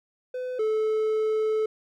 triangle tone pair in turn, 505 / 434.8 Hz, B4 / A4, +39 / -21 cents, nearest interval minor third, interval 260 cents, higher first, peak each -27 / -20 dBFS, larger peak second, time 0.34-0.59 / 0.59-1.66 s, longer second, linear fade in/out 5 ms, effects none

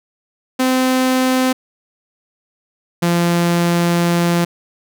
sawtooth tone pair in turn, 257.8 / 172.06 Hz, C4 / F3, -26 / -26 cents, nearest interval perfect fifth, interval 700 cents, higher first, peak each -9 dBFS, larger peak neither, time 0.59-1.53 / 3.02-4.45 s, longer second, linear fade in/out 10 ms, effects none

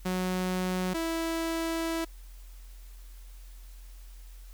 sawtooth tone pair in turn, 183.8 / 328.7 Hz, F#3 / E4, -11 / -5 cents, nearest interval minor seventh, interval 1006 cents, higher second, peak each -24 / -25 dBFS, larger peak first, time 0.05-0.94 / 0.94-2.05 s, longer second, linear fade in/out 10 ms, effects added 43 Hz sine -44 dBFS peak until 4.53 s + white hiss -59 dBFS RMS until 4.53 s

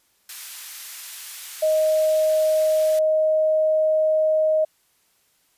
white high-pass noise, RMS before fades -36 dBFS, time 0.29-2.99 s, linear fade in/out 2 ms, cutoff 1500 Hz, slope 12 dB/octave
sine tone, 625 Hz, D#5, 8 cents sharp, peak -16 dBFS, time 1.62-4.65 s, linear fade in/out 10 ms
effects white hiss -64 dBFS RMS until 5.57 s + resampled to 32000 Hz

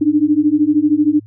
sine beating tone pair, 292.4 / 305.4 Hz, D4 / D#4, -7 / -32 cents, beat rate 13 Hz, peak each -14 / -13 dBFS, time 0.01-1.2 s, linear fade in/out 10 ms, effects added 107 Hz sine -37 dBFS peak until 1.26 s

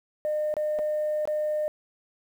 sine tone with dropouts, 607 Hz, D#5, 43 cents flat, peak -23 dBFS, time 0.25-1.68 s, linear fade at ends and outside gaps 0 ms, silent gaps 0.54-0.567 / 0.788-0.792 / 1.254-1.275 s, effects tanh soft clip ceiling -21 dBFS + 9-bit

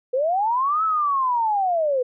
sine linear two-way sweep, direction up then down, 486.1 to 1318.5 to 486.1 Hz, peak -18 dBFS, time 0.13-2.03 s, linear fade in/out 10 ms, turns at 0.84 s, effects none

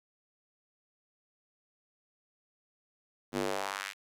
square tone with high-pass filter sweep, 49 Hz, G1, in tune, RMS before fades -35 dBFS, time 3.32-3.94 s, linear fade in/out 50 ms, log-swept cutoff 240 to 2300 Hz, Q 1.6, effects low-pass 12000 Hz 12 dB/octave + 10-bit

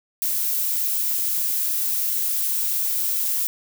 violet noise, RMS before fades -23 dBFS, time 0.22-3.47 s, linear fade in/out 0 ms, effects none

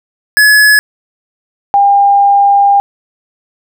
square / sine tone pair in turn, 1700 / 802.3 Hz, G#6 / G5, +40 / +40 cents, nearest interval octave + minor second, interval 1300 cents, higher first, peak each -4 dBFS, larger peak neither, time 0.37-0.79 / 1.74-2.8 s, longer second, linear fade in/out 0 ms, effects none

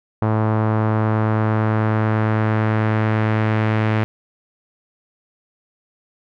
sawtooth tone with low-pass filter sweep, 109 Hz, A2, 16 cents flat, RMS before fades -18 dBFS, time 0.22-4.04 s, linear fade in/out 0 ms, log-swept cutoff 1100 to 2200 Hz, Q 1.5, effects none

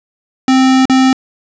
square tone with dropouts, 261.6 Hz, C4, in tune, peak -7 dBFS, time 0.48-1.13 s, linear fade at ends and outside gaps 2 ms, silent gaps 0.855-0.897 s, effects resampled to 16000 Hz + 8-bit

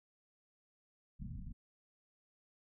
pink low-pass noise, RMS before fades -45 dBFS, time 1.19-1.53 s, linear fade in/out 20 ms, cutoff 240 Hz, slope 96 dB/octave, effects none

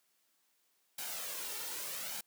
white noise with flanger, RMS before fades -41 dBFS, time 0.98-2.21 s, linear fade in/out 5 ms, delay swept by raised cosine 1.3 to 2.22 ms, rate 0.82 Hz, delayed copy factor +0.55, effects white hiss -75 dBFS RMS until 2.26 s + high-pass 200 Hz 12 dB/octave

